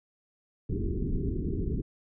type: low-pass noise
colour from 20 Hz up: pink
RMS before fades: -30 dBFS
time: 0.69-1.82 s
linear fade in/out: 10 ms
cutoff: 420 Hz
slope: 96 dB/octave
effects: none